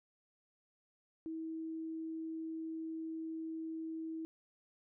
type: tone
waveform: sine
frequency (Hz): 322.3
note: E4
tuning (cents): -39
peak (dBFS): -39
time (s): 1.26-4.25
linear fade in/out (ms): 0
effects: none